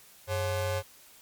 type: ring-modulated tone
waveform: 40% pulse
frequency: 318.8 Hz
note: D#4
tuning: 42 cents sharp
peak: -24 dBFS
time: 0.27-0.83 s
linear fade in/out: 50 ms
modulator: 225 Hz
effects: white hiss -55 dBFS RMS until 1.21 s + MP3 96 kbps